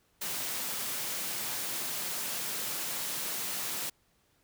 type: high-pass noise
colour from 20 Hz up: white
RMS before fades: -35 dBFS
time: 0.21-3.9 s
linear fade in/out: 10 ms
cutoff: 110 Hz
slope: 96 dB/octave
effects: pink hiss -70 dBFS RMS until 4.43 s